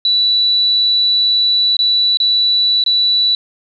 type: tone with dropouts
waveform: sine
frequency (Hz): 3951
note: B7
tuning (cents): 0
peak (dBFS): -10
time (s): 0.05-3.35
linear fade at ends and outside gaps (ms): 2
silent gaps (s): 1.768-1.79 / 2.172-2.201 / 2.839-2.862
effects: none